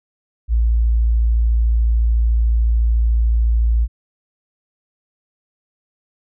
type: tone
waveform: sine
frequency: 56.9 Hz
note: A#1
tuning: 41 cents flat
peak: -12 dBFS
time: 0.48-3.88 s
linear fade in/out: 50 ms
effects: none